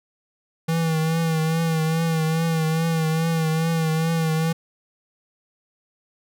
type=tone with vibrato; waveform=square; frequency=161.8 Hz; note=E3; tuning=32 cents flat; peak=-20 dBFS; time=0.68-4.53 s; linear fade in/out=10 ms; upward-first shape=triangle; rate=2.4 Hz; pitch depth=48 cents each way; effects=none